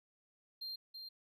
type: tone with echo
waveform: triangle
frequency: 4186 Hz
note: C8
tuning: in tune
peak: -40 dBFS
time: 0.61-0.76 s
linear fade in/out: 10 ms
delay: 330 ms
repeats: 1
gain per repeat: -5 dB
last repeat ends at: 1.09 s
effects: none